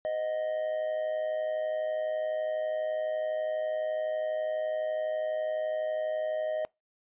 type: tone with amplitude modulation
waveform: triangle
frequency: 622.3 Hz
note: D#5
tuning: in tune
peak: -24 dBFS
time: 0.05-6.65 s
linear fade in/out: 0 ms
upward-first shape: sine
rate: 112 Hz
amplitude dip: 55%
effects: noise-tail reverb RT60 0.2 s tail -24 dB re dry + resampled to 8000 Hz